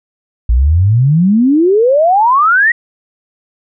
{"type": "exponential sweep", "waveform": "sine", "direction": "up", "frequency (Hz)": [55, 1938], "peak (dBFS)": -6, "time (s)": [0.49, 2.72], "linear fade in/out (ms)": 5, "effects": []}